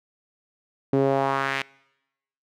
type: tone with band-pass filter sweep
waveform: sawtooth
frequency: 136.2 Hz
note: C#3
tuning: 30 cents flat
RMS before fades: -23 dBFS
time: 0.93-1.62 s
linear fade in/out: 2 ms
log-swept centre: 340 to 2400 Hz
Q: 2
effects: noise-tail reverb RT60 0.9 s tail -24 dB re dry